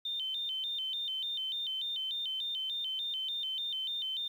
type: tone with vibrato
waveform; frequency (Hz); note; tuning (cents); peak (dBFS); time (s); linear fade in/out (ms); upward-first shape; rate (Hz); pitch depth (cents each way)
sine; 3337; G#7; +8; -33; 0.05-4.28; 5; square; 3.4; 140
effects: 10-bit